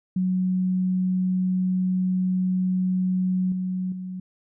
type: tone with level steps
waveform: sine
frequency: 184.6 Hz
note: F#3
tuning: 4 cents flat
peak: -20 / -24 / -30 dBFS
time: 0.16-4.2 s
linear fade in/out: 5 ms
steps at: 3.52 / 3.92 s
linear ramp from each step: 2 ms
effects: none